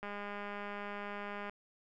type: click train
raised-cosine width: 0.5 ms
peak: -28 dBFS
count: 300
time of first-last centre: 0.03-1.496 s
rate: 204 Hz
effects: none